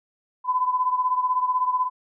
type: beating tone pair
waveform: sine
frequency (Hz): 1005 / 1021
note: B5 / C6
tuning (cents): +30 / -43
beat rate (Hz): 16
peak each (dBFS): -21 / -26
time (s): 0.44-1.9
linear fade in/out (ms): 50
effects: none

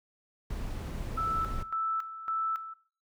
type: noise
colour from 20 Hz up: brown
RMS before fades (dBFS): -36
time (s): 0.5-1.63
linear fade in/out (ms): 5
type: tone with tremolo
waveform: sine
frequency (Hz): 1318.5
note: E6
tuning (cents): 0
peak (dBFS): -28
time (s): 1.17-2.74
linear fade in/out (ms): 10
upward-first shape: square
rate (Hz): 1.8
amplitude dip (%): 75
effects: noise-tail reverb RT60 0.4 s tail -17 dB re dry

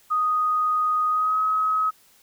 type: tone with pitch glide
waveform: sine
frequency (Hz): 1244.5 to 1274.3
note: D#6 to D#6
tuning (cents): 0 to +41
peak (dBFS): -19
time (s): 0.1-1.91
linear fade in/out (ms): 20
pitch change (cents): +41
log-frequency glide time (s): 1.1-1.39
effects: white hiss -57 dBFS RMS until 2.22 s

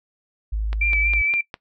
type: tone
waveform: sine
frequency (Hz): 53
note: G#1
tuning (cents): +36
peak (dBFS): -21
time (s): 0.52-1.22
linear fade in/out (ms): 10
type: click train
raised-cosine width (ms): 0.3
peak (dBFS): -16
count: 5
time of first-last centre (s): 0.73-1.541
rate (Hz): 4.93
type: tone with vibrato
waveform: sine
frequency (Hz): 2338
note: D7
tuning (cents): -8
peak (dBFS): -18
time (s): 0.81-1.41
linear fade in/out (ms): 5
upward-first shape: sine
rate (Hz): 4.2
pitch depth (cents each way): 32
effects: noise-tail reverb RT60 0.1 s tail -20 dB re dry

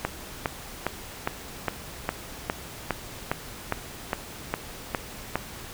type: click train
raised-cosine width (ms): 0.5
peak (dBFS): -9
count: 14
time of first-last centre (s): 0.05-5.356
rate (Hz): 2.45
effects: pink hiss -41 dBFS RMS until 5.73 s

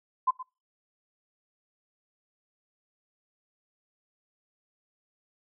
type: tone with echo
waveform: sine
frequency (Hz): 1025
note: C6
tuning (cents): -36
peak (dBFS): -20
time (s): 0.27-0.31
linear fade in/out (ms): 10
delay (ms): 120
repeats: 1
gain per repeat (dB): -15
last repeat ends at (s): 0.43
effects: noise-tail reverb RT60 0.3 s tail -25 dB re dry

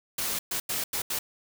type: noise bursts at uneven times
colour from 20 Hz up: white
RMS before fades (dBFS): -30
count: 5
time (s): 0.18-0.39 / 0.51-0.6 / 0.69-0.84 / 0.93-1.02 / 1.1-1.19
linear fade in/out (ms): 5
effects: none

